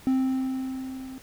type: tone with level ramp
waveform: triangle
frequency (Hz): 262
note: C4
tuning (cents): +2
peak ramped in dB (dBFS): -17 to -35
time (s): 0.07-1.18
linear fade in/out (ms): 0
effects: pink hiss -50 dBFS RMS until 1.22 s